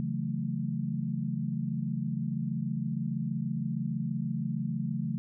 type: chord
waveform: sine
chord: F# minor seventh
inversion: second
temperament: equal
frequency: 138.59 / 164.81 / 185 / 220 Hz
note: C#3 / E3 / F#3 / A3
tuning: 0 / 0 / 0 / 0 cents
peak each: -34 / -35 / -37 / -34 dBFS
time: 0-5.18 s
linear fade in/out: 0 ms
effects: none